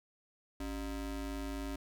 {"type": "ring-modulated tone", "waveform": "square", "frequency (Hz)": 164.81, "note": "E3", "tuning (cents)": 0, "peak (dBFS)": -35, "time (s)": [0.6, 1.76], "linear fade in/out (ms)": 5, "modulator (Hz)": 113, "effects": []}